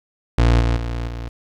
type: tone with level steps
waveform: 30% pulse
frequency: 58.27 Hz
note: A#1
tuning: in tune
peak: -9 / -13 / -20 / -24 dBFS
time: 0.38-1.29 s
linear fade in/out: 5 ms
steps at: 0.6 / 0.76 / 1.07 s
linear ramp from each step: 10 ms
effects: low-pass 5000 Hz 12 dB/octave + 8-bit